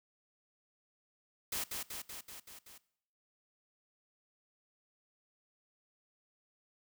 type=noise with echo; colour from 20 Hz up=white; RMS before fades=-37 dBFS; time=1.52-1.64 s; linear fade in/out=5 ms; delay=190 ms; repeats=6; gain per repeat=-3 dB; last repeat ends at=2.78 s; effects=noise-tail reverb RT60 0.7 s tail -20 dB re dry